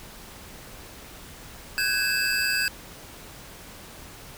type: tone cluster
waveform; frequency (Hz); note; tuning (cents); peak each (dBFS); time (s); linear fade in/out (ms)
square; 1523 / 1648 / 2613 / 4806; F#6 / G#6 / E7 / D8; +50 / -14 / -16 / +39; -29; 1.78-2.68; 0
effects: pink hiss -44 dBFS RMS until 4.37 s